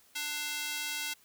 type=tone with high-pass filter; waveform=square; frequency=297.1 Hz; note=D4; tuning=20 cents sharp; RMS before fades=-36 dBFS; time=0.15-1.14 s; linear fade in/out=10 ms; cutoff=2400 Hz; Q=0.93; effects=white hiss -63 dBFS RMS until 1.24 s